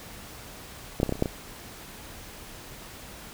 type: clicks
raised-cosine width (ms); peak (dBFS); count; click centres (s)
2; -13 / -7 / -28 / -14 / -13 / -26 / -29 / -8 / -15; 9; 1.001 / 1.031 / 1.063 / 1.093 / 1.124 / 1.155 / 1.194 / 1.224 / 1.258
effects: pink hiss -44 dBFS RMS until 3.33 s